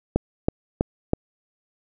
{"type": "click train", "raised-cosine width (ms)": 2, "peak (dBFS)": -5, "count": 4, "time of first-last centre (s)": [0.16, 1.134], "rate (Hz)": 3.08, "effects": []}